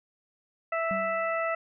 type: harmonic tone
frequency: 659.3 Hz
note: E5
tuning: in tune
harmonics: 1 / 2 / 3 / 4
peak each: -29 / -31 / -34 / -39 dBFS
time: 0.72-1.55 s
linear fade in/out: 5 ms
type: tone with exponential decay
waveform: triangle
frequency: 193.6 Hz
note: G3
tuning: 21 cents flat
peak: -29 dBFS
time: 0.91-1.47 s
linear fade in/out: 0 ms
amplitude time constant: 120 ms
effects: none